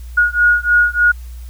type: beating tone pair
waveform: sine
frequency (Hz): 1442 / 1445.3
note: F#6 / F#6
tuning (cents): -45 / -41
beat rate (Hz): 3.3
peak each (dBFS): -13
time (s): 0.17-1.12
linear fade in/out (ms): 10
effects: added 60 Hz sine -28 dBFS peak until 1.49 s + white hiss -48 dBFS RMS until 1.49 s